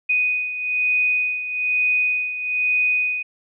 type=beating tone pair; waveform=sine; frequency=2489 / 2490.1 Hz; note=D#7 / D#7; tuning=0 / +1 cents; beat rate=1.1 Hz; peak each=-19 / -25 dBFS; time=0.09-3.23 s; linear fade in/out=10 ms; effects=none